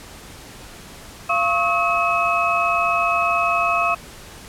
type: tone cluster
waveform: sine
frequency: 687 / 1098 / 1278 / 2561 Hz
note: F5 / C#6 / D#6 / D#7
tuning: -29 / -17 / +46 / +49 cents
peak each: -22 dBFS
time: 1.29-3.95 s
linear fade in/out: 10 ms
effects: pink hiss -40 dBFS RMS until 4.48 s + low-pass 12000 Hz 12 dB/octave